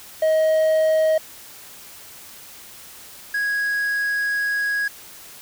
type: tone pair in turn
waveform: triangle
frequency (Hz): 631 / 1656.1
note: D#5 / G#6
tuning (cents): +24 / -5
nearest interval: octave + perfect fourth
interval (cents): 1671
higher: second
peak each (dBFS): -13 / -18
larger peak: first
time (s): 0.22-1.18 / 3.34-4.88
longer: second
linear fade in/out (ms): 5
effects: white hiss -42 dBFS RMS until 5.41 s